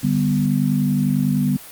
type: chord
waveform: sine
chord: G major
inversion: second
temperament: equal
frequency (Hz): 146.83 / 196 / 246.9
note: D3 / G3 / B3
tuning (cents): 0 / 0 / 0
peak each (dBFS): -20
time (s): 0.03-1.57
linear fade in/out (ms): 10
effects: white hiss -39 dBFS RMS until 1.71 s + Opus 48 kbps